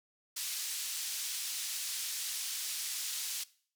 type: band-pass noise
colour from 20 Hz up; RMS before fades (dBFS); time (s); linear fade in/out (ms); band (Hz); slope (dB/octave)
pink; -38; 0.36-3.44; 10; 4100 to 13000; 12
effects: noise-tail reverb RT60 0.5 s tail -20 dB re dry